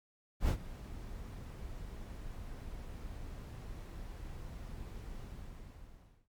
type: noise with ADSR envelope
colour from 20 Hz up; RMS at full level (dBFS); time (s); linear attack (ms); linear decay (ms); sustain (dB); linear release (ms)
brown; -28; 0.4-6.28; 87; 78; -17; 1100
effects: noise-tail reverb RT60 0.1 s tail -18 dB re dry + MP3 96 kbps